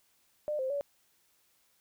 sine tone with pitch steps, 600 / 523 / 569 Hz, D5 / C5 / C#5, +37 / -1 / +45 cents, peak -30 dBFS, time 0.48-0.81 s, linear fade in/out 0 ms, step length 110 ms, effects white hiss -70 dBFS RMS until 1.8 s

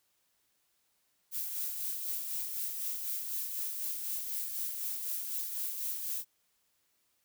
violet noise with tremolo, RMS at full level -35 dBFS, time 1.31-6.25 s, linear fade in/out 50 ms, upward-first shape sine, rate 4 Hz, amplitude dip 40%, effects white hiss -75 dBFS RMS until 7.24 s

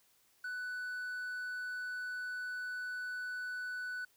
triangle tone, 1490 Hz, F#6, 12 cents sharp, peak -36 dBFS, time 0.44-4.05 s, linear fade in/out 5 ms, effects white hiss -70 dBFS RMS until 4.16 s

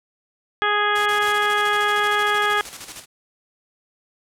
harmonic tone, 415.3 Hz, G#4, in tune, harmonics 1 / 2 / 3 / 4 / 5 / 6 / 7 / 8, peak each -26 / -25 / -22 / -22 / -29 / -34 / -36 / -28 dBFS, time 0.62-2.61 s, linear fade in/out 0 ms
white noise bursts, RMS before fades -33 dBFS, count 3, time 0.95-1.326 s, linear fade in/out 10 ms, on 110 ms, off 23 ms
white noise with tremolo, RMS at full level -33 dBFS, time 1.19-3.06 s, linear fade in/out 50 ms, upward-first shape square, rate 13 Hz, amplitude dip 55%
effects low-pass 10000 Hz 12 dB/octave

